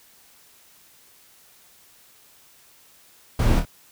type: noise with echo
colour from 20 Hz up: brown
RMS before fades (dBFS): -18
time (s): 3.39-3.6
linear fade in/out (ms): 5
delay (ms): 26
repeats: 2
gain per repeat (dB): -6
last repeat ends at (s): 3.652
effects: white hiss -54 dBFS RMS until 3.91 s